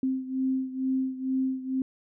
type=beating tone pair; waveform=sine; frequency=261.6 / 263.8 Hz; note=C4 / C4; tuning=0 / +14 cents; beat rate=2.2 Hz; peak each=-27 / -31 dBFS; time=0.03-1.82 s; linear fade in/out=2 ms; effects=none